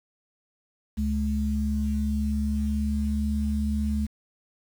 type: tone pair together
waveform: sine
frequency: 71 / 212.8 Hz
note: C#2 / G#3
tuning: +42 / +42 cents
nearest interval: octave + perfect fifth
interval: 1900 cents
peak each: -26 dBFS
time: 0.97-4.07 s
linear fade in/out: 20 ms
effects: 8-bit